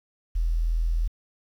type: tone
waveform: sine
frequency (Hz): 41.2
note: E1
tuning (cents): 0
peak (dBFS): -21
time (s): 0.35-1.08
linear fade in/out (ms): 10
effects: 9-bit